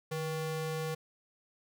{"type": "ring-modulated tone", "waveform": "square", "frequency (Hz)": 316.9, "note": "D#4", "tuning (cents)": 32, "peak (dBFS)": -31, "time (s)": [0.11, 0.95], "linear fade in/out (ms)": 10, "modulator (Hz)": 164, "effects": []}